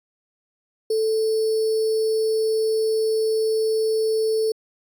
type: tone with sample-and-hold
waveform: sine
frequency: 439.7 Hz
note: A4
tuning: 1 cent flat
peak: -18 dBFS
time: 0.9-4.52 s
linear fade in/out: 5 ms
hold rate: 4900 Hz
effects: resampled to 32000 Hz